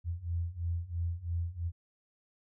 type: beating tone pair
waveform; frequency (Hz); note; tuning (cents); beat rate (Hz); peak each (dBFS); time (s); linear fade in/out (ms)
sine; 83.7 / 86.7; E2 / F2; +27 / -12; 3; -36 / -34; 0.04-1.72; 50
effects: none